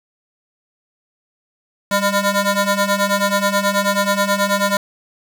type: ring-modulated tone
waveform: 15% pulse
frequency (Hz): 402.7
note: G4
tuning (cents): +47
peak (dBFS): -6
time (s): 1.91-4.77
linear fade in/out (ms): 2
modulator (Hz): 206
effects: none